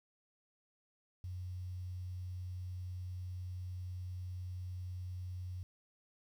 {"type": "tone with quantisation", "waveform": "sine", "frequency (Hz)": 91, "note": "F#2", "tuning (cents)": -28, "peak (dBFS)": -40, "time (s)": [1.24, 5.63], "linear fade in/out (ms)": 0, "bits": 11, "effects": []}